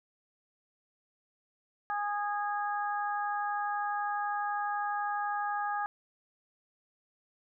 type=harmonic tone; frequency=412 Hz; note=G#4; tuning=14 cents flat; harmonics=2 / 3 / 4; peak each=-32 / -36 / -38 dBFS; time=1.9-5.86 s; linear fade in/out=0 ms; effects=none